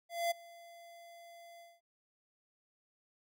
square tone with ADSR envelope, 683 Hz, F5, 39 cents flat, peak -30 dBFS, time 0.09-1.81 s, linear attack 220 ms, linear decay 13 ms, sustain -23 dB, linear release 210 ms, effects none

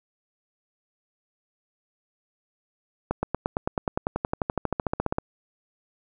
accelerating click train, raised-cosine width 1 ms, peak -10 dBFS, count 25, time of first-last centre 3.11-5.184 s, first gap 120 ms, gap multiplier 0.97, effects none

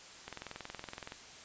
click train, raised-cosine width 0.3 ms, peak -26 dBFS, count 19, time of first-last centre 0.28-1.121 s, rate 21.4 Hz, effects white hiss -52 dBFS RMS until 1.44 s + resampled to 16000 Hz

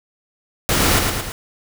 pink noise with echo, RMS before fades -17 dBFS, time 0.69-0.99 s, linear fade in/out 0 ms, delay 110 ms, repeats 3, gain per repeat -4 dB, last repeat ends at 1.32 s, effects none

